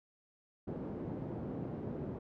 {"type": "band-pass noise", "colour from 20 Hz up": "pink", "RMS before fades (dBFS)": -41, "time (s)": [0.67, 2.19], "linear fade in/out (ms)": 10, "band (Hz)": [140, 400], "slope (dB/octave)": 12, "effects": []}